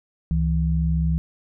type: tone pair together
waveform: sine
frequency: 68.36 / 162.6 Hz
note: C#2 / E3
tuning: -24 / -23 cents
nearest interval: octave + minor third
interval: 1501 cents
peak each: -21 dBFS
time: 0.31-1.18 s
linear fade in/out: 0 ms
effects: none